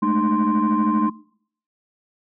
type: tone cluster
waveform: sine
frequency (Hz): 208.7 / 221.4 / 304.2 / 1046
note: G#3 / A3 / D#4 / C6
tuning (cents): +9 / +11 / -39 / -1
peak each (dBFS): -21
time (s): 0.02-1.1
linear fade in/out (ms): 10
effects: noise-tail reverb RT60 0.6 s tail -21 dB re dry + tanh soft clip ceiling -11 dBFS